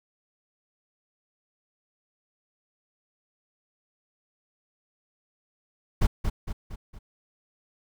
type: noise with echo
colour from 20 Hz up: brown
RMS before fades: -19 dBFS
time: 6.01-6.07 s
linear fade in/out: 10 ms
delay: 230 ms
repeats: 4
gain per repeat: -6 dB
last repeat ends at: 6.99 s
effects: none